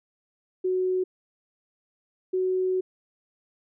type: tone pair in turn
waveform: sine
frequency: 370 / 371.6 Hz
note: F#4 / F#4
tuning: 0 / +7 cents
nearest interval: unison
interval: 7 cents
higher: second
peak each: -22 dBFS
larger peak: neither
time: 0.64-1.04 / 2.33-2.81 s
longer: second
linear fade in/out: 10 ms
effects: none